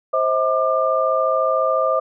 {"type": "tone cluster", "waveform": "sine", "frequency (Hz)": [526, 640, 1196], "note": ["C5", "D#5", "D6"], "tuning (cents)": [9, 49, 31], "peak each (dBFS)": -20, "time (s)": [0.13, 2], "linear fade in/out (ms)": 10, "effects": []}